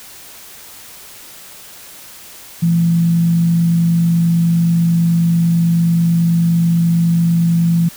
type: tone with frequency modulation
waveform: sine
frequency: 168.7 Hz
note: E3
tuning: 40 cents sharp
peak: -10 dBFS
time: 2.62-7.89 s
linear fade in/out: 10 ms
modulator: 49.2 Hz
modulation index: 0.2
effects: white hiss -37 dBFS RMS until 7.96 s